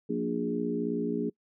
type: harmonic tone with a mistuned harmonic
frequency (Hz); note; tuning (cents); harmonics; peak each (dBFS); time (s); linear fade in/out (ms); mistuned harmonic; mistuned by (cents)
59; A#1; +22; 3 / 4 / 5 / 6 / 7; -36 / -32 / -33 / -41 / -33; 0.09-1.3; 10; 4; -28
effects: noise-tail reverb RT60 0.1 s tail -26 dB re dry